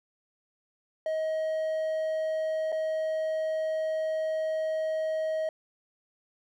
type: tone with dropouts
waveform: triangle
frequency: 632 Hz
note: D#5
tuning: 27 cents sharp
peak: -25 dBFS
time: 1.06-5.49 s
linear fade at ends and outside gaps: 2 ms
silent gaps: 2.72-2.725 s
effects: none